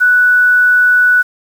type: tone with quantisation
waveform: sine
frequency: 1480 Hz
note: F#6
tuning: in tune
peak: -6 dBFS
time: 0-1.23 s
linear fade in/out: 20 ms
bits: 6
effects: none